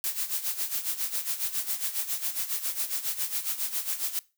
blue noise with tremolo, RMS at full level -28 dBFS, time 0.04-4.19 s, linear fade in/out 0 ms, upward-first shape sine, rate 7.3 Hz, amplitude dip 75%, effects noise-tail reverb RT60 0.3 s tail -22 dB re dry

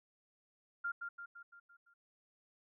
sine tone with echo, 1396.9 Hz, F6, in tune, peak -35 dBFS, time 0.84-0.92 s, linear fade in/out 10 ms, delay 170 ms, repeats 6, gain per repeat -5 dB, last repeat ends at 1.94 s, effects none

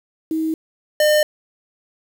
sine / square tone pair in turn, 318.5 / 604.9 Hz, D#4 / D#5, +41 / -49 cents, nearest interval major seventh, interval 1110 cents, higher second, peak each -18 / -13 dBFS, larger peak second, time 0.31-0.54 / 1-1.23 s, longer neither, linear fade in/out 2 ms, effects 7-bit

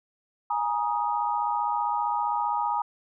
sine chord, Ab suspended second, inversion none, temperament equal with one note detuned, 830.6 / 945.9 / 1244.5 Hz, Ab5 / Bb5 / Eb6, 0 / +25 / 0 cents, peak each -28 / -27 / -31 dBFS, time 0.5-2.82 s, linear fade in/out 5 ms, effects none

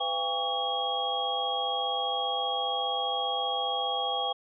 sine tone cluster, 504 / 686 / 801 / 1131 / 3279 Hz, B4 / F5 / G5 / C#6 / G#7, +35 / -31 / +37 / +34 / -23 cents, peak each -36 / -37 / -31 / -37 / -31 dBFS, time 0-4.33 s, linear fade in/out 10 ms, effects none

